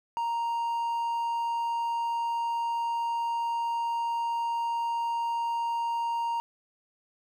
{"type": "tone", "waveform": "triangle", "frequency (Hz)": 932.3, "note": "A#5", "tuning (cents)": 0, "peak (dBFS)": -25, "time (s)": [0.17, 6.4], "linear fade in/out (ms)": 0, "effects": []}